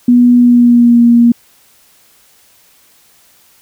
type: tone with pitch glide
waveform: sine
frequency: 243.8 to 236.4 Hz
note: B3 to A#3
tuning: -22 to +24 cents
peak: -3 dBFS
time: 0.08-1.32 s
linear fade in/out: 5 ms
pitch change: -54 cents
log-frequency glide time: 0.37-1.01 s
effects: white hiss -48 dBFS RMS until 3.61 s